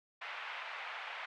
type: band-pass noise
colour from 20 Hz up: white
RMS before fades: -44 dBFS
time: 0.21-1.26 s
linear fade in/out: 10 ms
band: 710 to 2600 Hz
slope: 24 dB/octave
effects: none